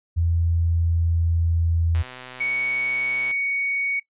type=tone with pitch glide; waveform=sine; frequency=84 to 83.28 Hz; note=E2 to E2; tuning=+33 to +18 cents; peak=-18 dBFS; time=0.16-2.03 s; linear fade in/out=20 ms; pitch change=-15 cents; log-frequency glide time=0.33-1.86 s
type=click train; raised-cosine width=0.3 ms; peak=-22 dBFS; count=174; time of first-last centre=1.95-3.312 s; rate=127 Hz
type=tone; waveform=sine; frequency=2234 Hz; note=C#7; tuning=13 cents sharp; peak=-21 dBFS; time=2.4-4 s; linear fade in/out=10 ms
effects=noise-tail reverb RT60 0.1 s tail -18 dB re dry + resampled to 8000 Hz